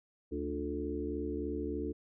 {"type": "harmonic tone with a mistuned harmonic", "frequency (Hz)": 73.42, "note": "D2", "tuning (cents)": 0, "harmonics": [1, 3, 4, 5, 6], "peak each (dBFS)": [-41, -44, -38, -40, -40], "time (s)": [0.31, 1.93], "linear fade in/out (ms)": 20, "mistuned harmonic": 5, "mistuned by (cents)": -50, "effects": []}